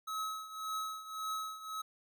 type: tone with tremolo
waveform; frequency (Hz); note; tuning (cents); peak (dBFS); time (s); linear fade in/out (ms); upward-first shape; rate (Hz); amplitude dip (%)
square; 1284; E6; -46; -35; 0.07-1.82; 10; triangle; 1.8; 80
effects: none